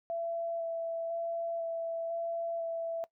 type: tone with vibrato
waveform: sine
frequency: 668 Hz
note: E5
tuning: 23 cents sharp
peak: -32 dBFS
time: 0.1-3.04 s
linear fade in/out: 0 ms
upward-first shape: square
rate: 1 Hz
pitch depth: 10 cents each way
effects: noise-tail reverb RT60 0.1 s tail -20 dB re dry